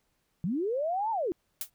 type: linear two-way sweep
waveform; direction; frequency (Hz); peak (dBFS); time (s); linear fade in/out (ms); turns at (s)
sine; up then down; 152.6 to 922 to 311.8; -27; 0.44-1.32; 0; 1.11
type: noise with exponential decay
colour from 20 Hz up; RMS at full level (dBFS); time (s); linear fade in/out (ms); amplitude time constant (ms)
blue; -29; 1.61-1.7; 2; 19
effects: pink hiss -75 dBFS RMS until 1.74 s